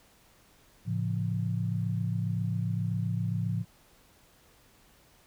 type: chord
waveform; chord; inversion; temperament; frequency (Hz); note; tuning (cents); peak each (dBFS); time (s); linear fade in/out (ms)
sine; A augmented; none; just; 110 / 137.5 / 171.88; A2 / C#3 / E#3; 0 / -14 / -27; -30 / -35 / -32; 0.85-3.65; 50
effects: pink hiss -61 dBFS RMS until 5.26 s